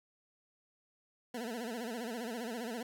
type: tone with vibrato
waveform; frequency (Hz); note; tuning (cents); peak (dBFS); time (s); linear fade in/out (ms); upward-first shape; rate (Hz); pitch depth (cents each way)
20% pulse; 233.1; A#3; 0; -33; 1.34-2.83; 5; sine; 15; 130
effects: none